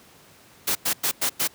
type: noise bursts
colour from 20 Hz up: white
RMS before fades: -23 dBFS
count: 5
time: 0.67-1.477 s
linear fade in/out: 10 ms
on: 83 ms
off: 98 ms
effects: pink hiss -52 dBFS RMS until 1.54 s + high-pass 100 Hz 12 dB/octave